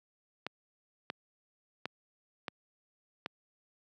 clicks, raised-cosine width 0.3 ms, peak -19 dBFS, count 5, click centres 0.466 / 1.101 / 1.856 / 2.482 / 3.261 s, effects high-pass 150 Hz 12 dB/octave

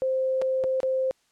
sine tone with dropouts, 523.3 Hz, C5, in tune, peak -22 dBFS, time 0.02-1.11 s, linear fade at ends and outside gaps 0 ms, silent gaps 0.416-0.42 / 0.638-0.642 / 0.803-0.831 s, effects white hiss -67 dBFS RMS until 1.31 s + low-pass 8000 Hz 12 dB/octave

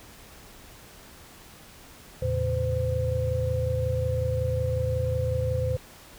sine tone cluster, 82.1 / 113 / 138.5 / 512 Hz, E2 / A2 / C#3 / C5, -6 / +47 / -1 / -38 cents, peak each -29 / -28 / -34 / -28 dBFS, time 2.22-5.77 s, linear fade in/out 5 ms, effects pink hiss -49 dBFS RMS until 6.18 s

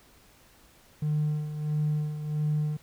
triangle tone with tremolo, 151.1 Hz, D3, 50 cents sharp, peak -20 dBFS, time 1.02-2.77 s, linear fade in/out 5 ms, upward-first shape sine, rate 1.5 Hz, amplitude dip 70%, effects tanh soft clip ceiling -20 dBFS + pink hiss -58 dBFS RMS until 2.82 s

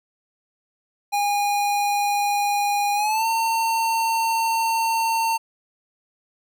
square tone with pitch glide, 817 to 906.5 Hz, G#5 to A#5, -29 to -49 cents, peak -20 dBFS, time 1.12-5.38 s, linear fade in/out 20 ms, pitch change +180 cents, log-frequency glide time 2.95-3.26 s, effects none

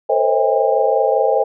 sine tone cluster, 449.2 / 517 / 542 / 640 / 806 Hz, A4 / C5 / C#5 / D#5 / G5, +36 / -21 / -39 / +49 / +48 cents, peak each -19 dBFS, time 0.09-1.44 s, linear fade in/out 10 ms, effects none

